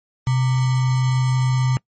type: tone with sample-and-hold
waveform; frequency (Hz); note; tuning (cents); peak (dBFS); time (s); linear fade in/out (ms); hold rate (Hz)
sine; 128.2; C3; -35; -15; 0.27-1.77; 0; 1050
effects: noise-tail reverb RT60 0.1 s tail -24 dB re dry + MP3 32 kbps